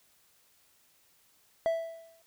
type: tone with exponential decay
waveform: triangle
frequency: 659.3 Hz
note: E5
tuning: in tune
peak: -21 dBFS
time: 1.66-2.22 s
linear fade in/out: 0 ms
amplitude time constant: 120 ms
effects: white hiss -66 dBFS RMS until 2.26 s